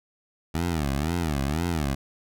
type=tone with vibrato; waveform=15% pulse; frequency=77 Hz; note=D#2; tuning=17 cents flat; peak=-18 dBFS; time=0.54-1.95 s; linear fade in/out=10 ms; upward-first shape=sine; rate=2 Hz; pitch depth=220 cents each way; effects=none